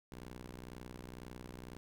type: ring-modulated tone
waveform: 10% pulse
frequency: 62 Hz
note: B1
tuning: 7 cents sharp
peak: -36 dBFS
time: 0.12-1.77 s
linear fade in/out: 0 ms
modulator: 104 Hz
effects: none